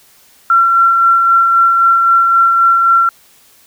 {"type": "tone with tremolo", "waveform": "sine", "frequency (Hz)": 1361, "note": "F6", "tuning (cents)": -45, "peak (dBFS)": -5, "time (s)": [0.5, 3.09], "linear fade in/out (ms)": 2, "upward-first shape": "sine", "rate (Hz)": 3.8, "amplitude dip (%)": 30, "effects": ["white hiss -47 dBFS RMS until 3.66 s"]}